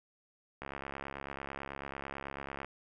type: click train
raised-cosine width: 0.5 ms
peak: -25 dBFS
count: 141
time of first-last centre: 0.62-2.646 s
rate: 69.1 Hz
effects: none